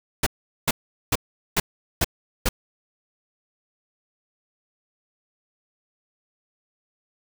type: noise bursts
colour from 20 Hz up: pink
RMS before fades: -20 dBFS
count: 6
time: 0.23-2.49 s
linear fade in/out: 5 ms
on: 35 ms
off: 410 ms
effects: none